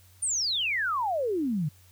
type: exponential sweep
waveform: sine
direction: down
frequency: 9397 to 140 Hz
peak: -25 dBFS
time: 0.22-1.69 s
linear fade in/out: 10 ms
effects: added 91 Hz sine -55 dBFS peak until 1.91 s + white hiss -60 dBFS RMS until 1.91 s